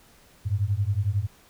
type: beating tone pair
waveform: sine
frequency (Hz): 95.6 / 106.6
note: G2 / G#2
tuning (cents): -43 / +46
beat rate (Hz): 11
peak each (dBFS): -25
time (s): 0.45-1.27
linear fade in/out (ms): 20
effects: pink hiss -56 dBFS RMS until 1.49 s